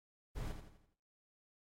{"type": "noise with echo", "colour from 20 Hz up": "brown", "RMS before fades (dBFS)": -41, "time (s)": [0.35, 0.53], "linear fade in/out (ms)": 20, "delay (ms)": 84, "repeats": 5, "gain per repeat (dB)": -7, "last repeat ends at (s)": 0.95, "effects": ["noise-tail reverb RT60 0.5 s tail -18 dB re dry", "AAC 48 kbps"]}